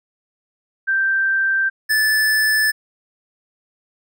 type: tone pair in turn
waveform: sine / square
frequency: 1568 / 1743.8 Hz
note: G6 / A6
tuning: 0 / -16 cents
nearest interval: major second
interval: 184 cents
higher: second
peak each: -15 dBFS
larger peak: neither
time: 0.87-1.7 / 1.89-2.72 s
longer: neither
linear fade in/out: 20 ms
effects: none